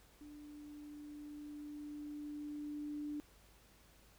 sine tone with level ramp, 295.6 Hz, D4, 11 cents sharp, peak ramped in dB -51 to -39 dBFS, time 0.21-3.2 s, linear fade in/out 0 ms, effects added 52 Hz sine -67 dBFS peak until 4.18 s + pink hiss -66 dBFS RMS until 4.18 s

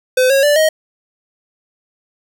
square tone with pitch steps, 510 / 546.6 / 585.8 / 627.9 Hz, C5 / C#5 / D5 / D#5, -44 / -24 / -5 / +16 cents, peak -10 dBFS, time 0.17-0.69 s, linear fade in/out 5 ms, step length 130 ms, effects none

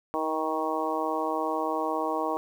harmonic tone with a mistuned harmonic, 157.4 Hz, D#3, 20 cents sharp, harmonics 2 / 3 / 4 / 5 / 6 / 7, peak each -33 / -33 / -33 / -33 / -33 / -33 dBFS, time 0.14-2.37 s, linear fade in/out 0 ms, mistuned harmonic 2, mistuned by +18 cents, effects 9-bit

